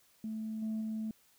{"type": "tone with level steps", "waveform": "sine", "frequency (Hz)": 219.1, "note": "A3", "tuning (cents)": -7, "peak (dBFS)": [-35, -31, -33], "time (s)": [0.24, 1.11], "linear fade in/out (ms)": 2, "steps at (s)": [0.62, 0.81], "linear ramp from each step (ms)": 5, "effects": ["tanh soft clip ceiling -31 dBFS", "white hiss -67 dBFS RMS until 1.38 s"]}